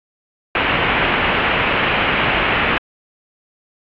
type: low-pass noise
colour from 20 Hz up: white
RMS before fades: -17 dBFS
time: 0.55-2.78 s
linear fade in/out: 2 ms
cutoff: 2900 Hz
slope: 48 dB/octave
effects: AAC 64 kbps